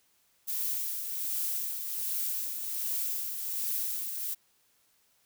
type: noise with tremolo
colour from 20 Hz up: violet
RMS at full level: -31 dBFS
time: 0.47-4.35 s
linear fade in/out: 20 ms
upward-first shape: triangle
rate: 1.3 Hz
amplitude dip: 50%
effects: white hiss -69 dBFS RMS until 5.25 s